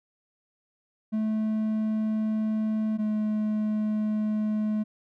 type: tone pair in turn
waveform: triangle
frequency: 217.1 / 213.7 Hz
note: A3 / G#3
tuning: -23 / +50 cents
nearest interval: unison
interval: 27 cents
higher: first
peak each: -22 / -22 dBFS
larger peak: neither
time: 1.12-2.98 / 2.98-4.84 s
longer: neither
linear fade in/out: 20 ms
effects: none